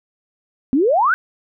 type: exponential sweep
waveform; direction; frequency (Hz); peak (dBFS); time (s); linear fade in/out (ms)
sine; up; 246.9 to 1583; -12; 0.73-1.14; 0
effects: none